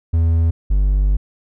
triangle tone pair in turn, 82.5 / 49.05 Hz, E2 / G1, +2 / +2 cents, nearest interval major sixth, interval 900 cents, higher first, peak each -10 dBFS, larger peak neither, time 0.13-0.51 / 0.7-1.17 s, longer second, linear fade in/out 10 ms, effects none

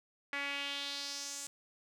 sawtooth tone with band-pass filter sweep, 282 Hz, C#4, 30 cents sharp, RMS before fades -40 dBFS, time 0.33-1.47 s, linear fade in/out 0 ms, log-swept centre 2000 to 7800 Hz, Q 2.9, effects none

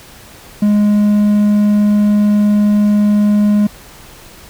triangle tone, 207.7 Hz, G#3, in tune, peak -6 dBFS, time 0.62-3.67 s, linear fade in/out 5 ms, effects pink hiss -38 dBFS RMS until 4.49 s

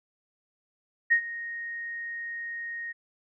sine tone with ADSR envelope, 1864.7 Hz, A#6, in tune, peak -16 dBFS, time 1.1-2.93 s, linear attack 21 ms, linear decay 84 ms, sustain -17 dB, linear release 20 ms, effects none

